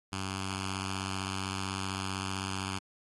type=tone with notch filter; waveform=5% pulse; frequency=95.7 Hz; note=G2; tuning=41 cents flat; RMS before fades=-36 dBFS; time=0.12-2.79 s; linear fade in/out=10 ms; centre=540 Hz; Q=0.53; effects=low-pass 12000 Hz 12 dB/octave + AAC 32 kbps